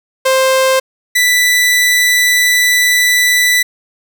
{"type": "tone pair in turn", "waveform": "sawtooth", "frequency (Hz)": [525, 1977.8], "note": ["C5", "B6"], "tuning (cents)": [6, 2], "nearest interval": "octave + major seventh", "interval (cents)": 2296, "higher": "second", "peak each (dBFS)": -5, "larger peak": "neither", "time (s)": [[0.25, 0.8], [1.15, 3.63]], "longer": "second", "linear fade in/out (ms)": 10, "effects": []}